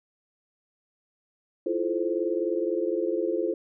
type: chord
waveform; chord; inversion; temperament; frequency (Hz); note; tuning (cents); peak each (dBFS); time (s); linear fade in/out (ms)
sine; F major seventh; third; equal with one note detuned; 329.6 / 349.2 / 433.4 / 523.3; E4 / F4 / A4 / C5; 0 / 0 / -26 / 0; -31 / -28 / -30 / -31; 1.66-3.54; 5
effects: none